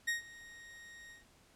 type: tone with ADSR envelope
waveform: 40% pulse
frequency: 1869 Hz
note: A#6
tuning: 4 cents sharp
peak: -29 dBFS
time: 0.07-1.25 s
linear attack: 14 ms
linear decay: 130 ms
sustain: -21 dB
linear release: 140 ms
effects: pink hiss -65 dBFS RMS until 1.55 s + low-pass 11000 Hz 12 dB/octave